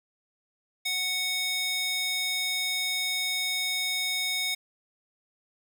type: tone with high-pass filter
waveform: square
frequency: 740 Hz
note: F#5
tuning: in tune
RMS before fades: -29 dBFS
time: 0.85-4.55 s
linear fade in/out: 10 ms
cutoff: 2900 Hz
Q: 2.7
effects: none